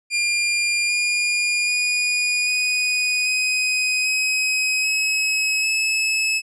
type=tone with pitch steps; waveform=sawtooth; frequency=2400 / 2426 / 2453 / 2480 / 2508 / 2535 / 2563 / 2592 Hz; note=D7 / D#7 / D#7 / D#7 / D#7 / D#7 / E7 / E7; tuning=+37 / -44 / -25 / -6 / +13 / +32 / -49 / -30 cents; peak=-15 dBFS; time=0.1-6.42 s; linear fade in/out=50 ms; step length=790 ms; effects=resampled to 22050 Hz